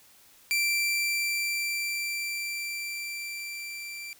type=tone with level ramp; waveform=sawtooth; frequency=2349 Hz; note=D7; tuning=in tune; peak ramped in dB=-20 to -34 dBFS; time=0.51-4.13 s; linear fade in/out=0 ms; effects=white hiss -57 dBFS RMS until 4.19 s